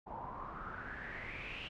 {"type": "noise with low-pass filter sweep", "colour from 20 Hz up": "pink", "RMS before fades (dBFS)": -45, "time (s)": [0.06, 1.69], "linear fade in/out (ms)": 20, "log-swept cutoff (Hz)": [840, 2900], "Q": 7.1, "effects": []}